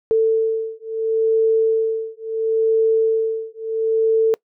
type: beating tone pair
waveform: sine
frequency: 445.2 / 445.93 Hz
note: A4 / A4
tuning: +20 / +23 cents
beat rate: 0.73 Hz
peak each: -18 dBFS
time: 0.11-4.34 s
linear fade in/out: 0 ms
effects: noise-tail reverb RT60 0.1 s tail -24 dB re dry